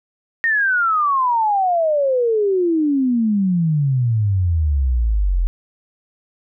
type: exponential sweep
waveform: sine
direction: down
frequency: 1864.7 to 41.2 Hz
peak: -14 dBFS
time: 0.44-5.47 s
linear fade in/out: 0 ms
effects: none